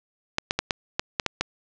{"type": "clicks", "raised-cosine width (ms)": 0.2, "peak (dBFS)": -5, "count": 8, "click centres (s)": [0.384, 0.509, 0.59, 0.708, 0.995, 1.198, 1.263, 1.41], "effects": ["low-pass 7000 Hz 12 dB/octave"]}